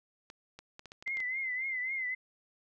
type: clicks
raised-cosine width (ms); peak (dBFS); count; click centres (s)
0.2; -30; 9; 0.301 / 0.59 / 0.794 / 0.857 / 0.919 / 1.025 / 1.077 / 1.171 / 1.203
type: tone with vibrato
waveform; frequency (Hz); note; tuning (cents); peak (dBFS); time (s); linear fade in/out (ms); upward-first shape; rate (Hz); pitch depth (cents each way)
sine; 2064; C7; -24; -32; 1.06-2.15; 10; triangle; 3.7; 87
effects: none